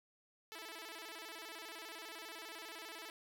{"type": "tone with vibrato", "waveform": "5% pulse", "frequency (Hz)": 379.1, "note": "F#4", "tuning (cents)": 42, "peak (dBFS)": -36, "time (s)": [0.52, 3.1], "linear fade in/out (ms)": 0, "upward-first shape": "square", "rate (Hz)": 15, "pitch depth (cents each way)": 250, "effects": []}